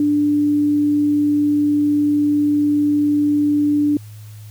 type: tone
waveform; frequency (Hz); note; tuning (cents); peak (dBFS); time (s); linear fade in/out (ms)
sine; 293.7; D4; 0; -13; 0-3.97; 2
effects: added 106 Hz sine -34 dBFS peak until 4.5 s + white hiss -49 dBFS RMS until 4.5 s